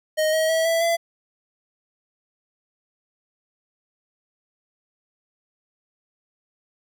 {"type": "tone with pitch steps", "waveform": "square", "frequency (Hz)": [622.3, 635, 648, 661.2, 674.7], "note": ["D#5", "D#5", "E5", "E5", "E5"], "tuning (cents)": [0, 35, -30, 5, 40], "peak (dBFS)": -19, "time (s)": [0.17, 0.97], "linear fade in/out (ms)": 20, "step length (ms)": 160, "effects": []}